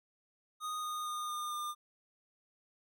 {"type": "tone with pitch steps", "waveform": "square", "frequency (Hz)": [1240, 1230.7, 1221.5, 1212.4, 1203.3], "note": ["D#6", "D#6", "D#6", "D#6", "D6"], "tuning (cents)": [-6, -19, -32, -45, 42], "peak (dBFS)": -37, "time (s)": [0.6, 1.75], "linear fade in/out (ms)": 50, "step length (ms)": 230, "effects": []}